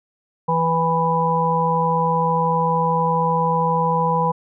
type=harmonic tone; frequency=164.81 Hz; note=E3; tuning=in tune; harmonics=1 / 3 / 5 / 6; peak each=-22 / -23 / -24 / -19 dBFS; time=0.48-4.32 s; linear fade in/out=10 ms; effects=none